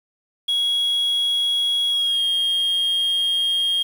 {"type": "tone with pitch glide", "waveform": "sine", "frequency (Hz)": [3322, 3239], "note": ["G#7", "G#7"], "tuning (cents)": [0, -44], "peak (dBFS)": -15, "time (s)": [0.48, 3.83], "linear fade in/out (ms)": 10, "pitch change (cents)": -44, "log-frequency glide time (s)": [1.9, 2.23], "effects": ["tanh soft clip ceiling -17 dBFS", "7-bit"]}